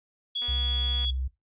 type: tone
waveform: sine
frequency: 3358 Hz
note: G#7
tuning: 18 cents sharp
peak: -26 dBFS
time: 0.35-1.11 s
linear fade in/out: 10 ms
type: click train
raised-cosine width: 0.3 ms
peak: -30 dBFS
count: 153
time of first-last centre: 0.42-1.048 s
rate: 242 Hz
type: tone with pitch glide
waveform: sine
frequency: 65.41 to 64.96 Hz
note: C2 to C2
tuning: 0 to -12 cents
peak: -27 dBFS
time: 0.48-1.28 s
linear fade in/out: 10 ms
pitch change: -12 cents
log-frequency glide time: 0.65-0.97 s
effects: noise-tail reverb RT60 0.2 s tail -19 dB re dry + resampled to 8000 Hz